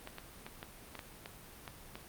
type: clicks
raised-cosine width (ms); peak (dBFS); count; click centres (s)
0.3; -27; 9; 0.074 / 0.184 / 0.465 / 0.629 / 0.953 / 0.992 / 1.259 / 1.678 / 1.955
effects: pink hiss -53 dBFS RMS until 2.08 s + Opus 32 kbps